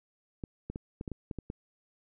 clicks, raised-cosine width 3 ms, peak -24 dBFS, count 9, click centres 0.438 / 0.7 / 0.759 / 1.011 / 1.078 / 1.117 / 1.312 / 1.387 / 1.501 s, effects none

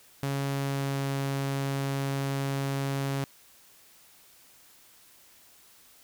sawtooth tone with pitch glide, 138.59 to 137.63 Hz, C#3 to C#3, 0 to -12 cents, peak -24 dBFS, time 0.23-3.24 s, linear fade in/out 0 ms, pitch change -12 cents, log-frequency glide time 0.47-1.1 s, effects white hiss -57 dBFS RMS until 6.03 s

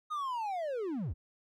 triangle linear sweep, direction down, 1256 to 51.91 Hz, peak -31 dBFS, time 0.1-1.14 s, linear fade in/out 20 ms, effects none

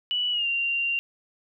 sine tone with pitch glide, 2953 to 2771 Hz, F#7 to F7, -4 to -14 cents, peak -23 dBFS, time 0.11-0.99 s, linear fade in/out 0 ms, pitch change -110 cents, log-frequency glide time 0.31-0.47 s, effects none

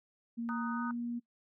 sine tone with pitch glide, 233.1 to 237.9 Hz, A#3 to A#3, 0 to +35 cents, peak -34 dBFS, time 0.37-1.2 s, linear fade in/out 20 ms, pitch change +35 cents, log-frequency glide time 0.73-0.82 s
sine chord, D# minor, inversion second, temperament just, 933.4 / 1244.5 / 1493.4 Hz, A#5 / D#6 / F#6, +2 / 0 / +16 cents, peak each -42 / -40 / -42 dBFS, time 0.49-0.91 s, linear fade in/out 0 ms
effects noise-tail reverb RT60 0.1 s tail -20 dB re dry

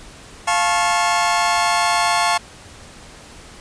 sawtooth chord, F augmented, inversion none, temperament just, 698.5 / 873.1 / 1091.3 Hz, F5 / A5 / C#6, 0 / -14 / -27 cents, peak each -16 dBFS, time 0.47-2.38 s, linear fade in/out 10 ms, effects pink hiss -41 dBFS RMS until 3.6 s + resampled to 22050 Hz

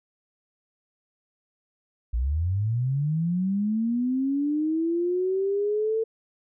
sine linear sweep, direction up, 54.5 to 450.8 Hz, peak -22 dBFS, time 2.13-6.04 s, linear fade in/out 10 ms, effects none

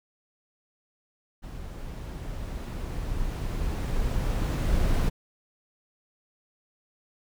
brown noise with level ramp, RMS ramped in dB -38 to -23 dBFS, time 1.42-5.1 s, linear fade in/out 20 ms, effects none

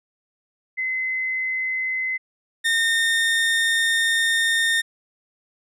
sine / 30% pulse tone pair in turn, 2046 / 1827.5 Hz, C7 / A#6, -39 / -35 cents, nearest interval major second, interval 196 cents, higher first, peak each -22 / -15 dBFS, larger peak second, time 0.77-2.18 / 2.64-4.82 s, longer second, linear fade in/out 20 ms, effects low-pass 12000 Hz 12 dB/octave

